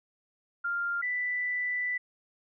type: tone pair in turn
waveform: sine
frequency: 1396.9 / 1981.8 Hz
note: F6 / B6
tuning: 0 / +5 cents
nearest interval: tritone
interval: 605 cents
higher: second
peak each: -28 dBFS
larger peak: neither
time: 0.64-1.02 / 1.02-1.98 s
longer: second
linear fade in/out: 10 ms
effects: none